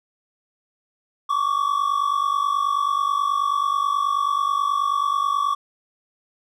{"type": "tone pair together", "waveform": "triangle", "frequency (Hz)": [1112, 1161.3], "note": ["C#6", "D6"], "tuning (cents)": [5, -20], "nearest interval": "minor second", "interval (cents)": 75, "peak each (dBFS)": -20, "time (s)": [1.29, 5.55], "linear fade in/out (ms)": 10, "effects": []}